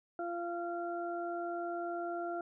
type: harmonic tone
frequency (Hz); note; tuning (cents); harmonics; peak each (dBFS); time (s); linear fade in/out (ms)
344.7; F4; -23; 1 / 2 / 4; -39 / -38 / -44; 0.19-2.41; 2
effects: none